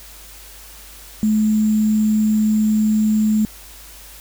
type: tone with sample-and-hold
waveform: sine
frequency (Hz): 215.1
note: A3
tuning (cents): -39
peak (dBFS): -13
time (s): 1.23-3.45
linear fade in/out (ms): 0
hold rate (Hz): 7350
effects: added 50 Hz sine -43 dBFS peak until 4.2 s + white hiss -41 dBFS RMS until 4.2 s